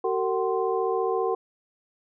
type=tone cluster; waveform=sine; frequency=379.4 / 454.1 / 756 / 1044 Hz; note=F#4 / A#4 / F#5 / C6; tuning=+43 / -45 / +37 / -4 cents; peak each=-27 / -26 / -30 / -32 dBFS; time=0.04-1.35 s; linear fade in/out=5 ms; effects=none